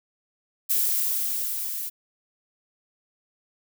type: noise with level ramp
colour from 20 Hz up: violet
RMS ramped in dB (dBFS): -22 to -32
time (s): 0.69-1.9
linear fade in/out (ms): 20
effects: none